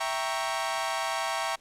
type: chord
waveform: sawtooth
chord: E diminished seventh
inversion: none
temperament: equal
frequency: 659.3 / 784 / 932.3 / 1108.7 Hz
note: E5 / G5 / Bb5 / Db6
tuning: 0 / 0 / 0 / 0 cents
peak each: -30 dBFS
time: 0-1.56 s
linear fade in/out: 10 ms
effects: pink hiss -60 dBFS RMS until 1.6 s + low-pass 10000 Hz 12 dB/octave